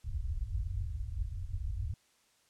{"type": "low-pass noise", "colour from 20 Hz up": "white", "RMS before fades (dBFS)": -36, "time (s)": [0.04, 1.94], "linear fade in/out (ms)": 5, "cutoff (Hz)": 100, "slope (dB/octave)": 48, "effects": ["white hiss -69 dBFS RMS until 2.49 s", "low-pass 9000 Hz 12 dB/octave"]}